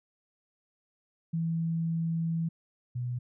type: tone pair in turn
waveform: sine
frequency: 164.81 / 123.04 Hz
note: E3 / B2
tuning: 0 / -6 cents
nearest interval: perfect fourth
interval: 506 cents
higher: first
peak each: -27 / -30 dBFS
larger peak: first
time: 1.33-2.49 / 2.95-3.19 s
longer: first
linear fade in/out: 10 ms
effects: none